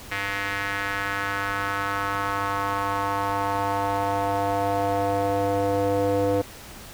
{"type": "tone with band-pass filter sweep", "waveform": "square", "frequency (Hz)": 99.6, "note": "G2", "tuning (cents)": 28, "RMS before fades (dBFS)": -25, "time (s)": [0.11, 6.42], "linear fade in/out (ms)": 10, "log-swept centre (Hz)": [2000, 490], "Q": 2.5, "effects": ["pink hiss -42 dBFS RMS until 6.93 s"]}